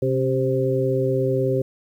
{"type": "harmonic tone with a mistuned harmonic", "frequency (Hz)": 130.9, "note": "C3", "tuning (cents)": 1, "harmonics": [1, 2, 3, 4], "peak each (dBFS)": [-23, -28, -22, -24], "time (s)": [0.02, 1.62], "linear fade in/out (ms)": 5, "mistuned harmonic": 2, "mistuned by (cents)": 63, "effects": ["9-bit"]}